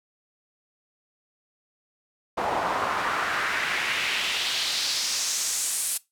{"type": "noise with band-pass filter sweep", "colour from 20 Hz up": "pink", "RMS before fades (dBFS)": -27, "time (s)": [2.37, 5.98], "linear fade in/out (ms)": 10, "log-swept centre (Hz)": [740, 10000], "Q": 1.9, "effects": ["noise-tail reverb RT60 0.2 s tail -20 dB re dry"]}